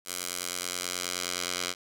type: tone with band-pass filter sweep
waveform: 10% pulse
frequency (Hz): 89.5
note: F2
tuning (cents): +43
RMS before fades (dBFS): -34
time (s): 0.05-1.75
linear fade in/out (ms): 50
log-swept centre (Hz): 9600 to 5200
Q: 0.77
effects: none